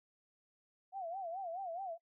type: tone with vibrato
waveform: sine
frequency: 720 Hz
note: F#5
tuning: 47 cents flat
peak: -39 dBFS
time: 0.92-1.98 s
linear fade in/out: 50 ms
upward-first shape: sine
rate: 4.7 Hz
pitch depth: 160 cents each way
effects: noise-tail reverb RT60 0.1 s tail -23 dB re dry